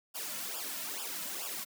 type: noise with flanger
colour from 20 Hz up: white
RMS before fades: -39 dBFS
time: 0.14-1.65 s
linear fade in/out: 20 ms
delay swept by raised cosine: 0.48 to 2.58 ms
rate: 2.3 Hz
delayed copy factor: -0.85
effects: high-pass 200 Hz 12 dB/octave